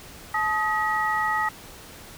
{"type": "tone cluster", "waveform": "sine", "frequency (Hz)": [864, 1258, 1918], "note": ["A5", "D#6", "A#6"], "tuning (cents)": [-32, 19, 49], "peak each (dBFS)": -26, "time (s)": [0.34, 1.49], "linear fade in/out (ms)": 5, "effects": ["pink hiss -44 dBFS RMS until 2.17 s"]}